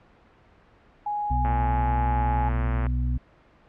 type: tone with pitch glide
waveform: sine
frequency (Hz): 830.6 to 839.8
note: G#5 to G#5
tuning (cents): 0 to +19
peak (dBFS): -25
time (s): 1.06-2.49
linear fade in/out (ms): 5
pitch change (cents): +19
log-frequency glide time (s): 1.43-1.79
type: harmonic tone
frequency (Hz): 61.74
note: B1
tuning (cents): 0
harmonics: 1 / 2 / 4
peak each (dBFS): -23 / -29 / -35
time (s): 1.3-3.18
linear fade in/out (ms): 10
type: click train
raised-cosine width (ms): 0.5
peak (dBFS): -18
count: 161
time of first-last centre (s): 1.45-2.866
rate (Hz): 113
effects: pink hiss -56 dBFS RMS until 3.68 s + low-pass 2000 Hz 12 dB/octave